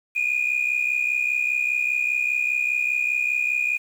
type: tone pair together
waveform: sine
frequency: 2417 / 2482 Hz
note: D7 / D#7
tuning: +49 / -5 cents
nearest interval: unison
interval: 46 cents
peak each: -22 dBFS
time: 0.15-3.78 s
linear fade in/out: 20 ms
effects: tanh soft clip ceiling -15 dBFS + 8-bit